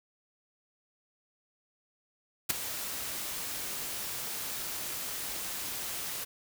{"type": "noise with ADSR envelope", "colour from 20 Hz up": "white", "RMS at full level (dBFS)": -24, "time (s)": [2.49, 6.25], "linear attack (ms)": 13, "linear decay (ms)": 10, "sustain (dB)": -13, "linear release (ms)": 16, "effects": []}